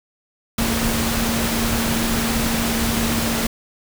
sine tone in noise, 229.2 Hz, A#3, 29 cents flat, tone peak -22 dBFS, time 0.58-3.47 s, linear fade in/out 5 ms, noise pink, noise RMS -22 dBFS, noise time 0.58-3.47 s, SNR -3 dB, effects none

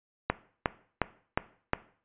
click train, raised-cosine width 0.5 ms, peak -9 dBFS, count 5, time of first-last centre 0.3-1.734 s, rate 2.79 Hz, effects noise-tail reverb RT60 0.5 s tail -17 dB re dry + resampled to 8000 Hz

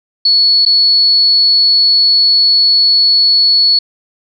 sine tone with dropouts, 4400 Hz, C#8, 14 cents flat, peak -6 dBFS, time 0.25-3.79 s, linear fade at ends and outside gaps 5 ms, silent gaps 0.652-0.661 s, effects none

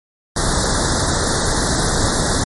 pink band-stop noise, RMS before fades -17 dBFS, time 0.36-2.44 s, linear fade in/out 5 ms, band 1900 to 3600 Hz, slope 96 dB/octave, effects MP3 48 kbps

